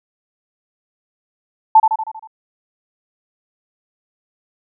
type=tone with echo; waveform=sine; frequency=880 Hz; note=A5; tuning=in tune; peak=-4 dBFS; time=1.75-1.8 s; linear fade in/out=5 ms; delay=79 ms; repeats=6; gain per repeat=-5 dB; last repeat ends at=2.274 s; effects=none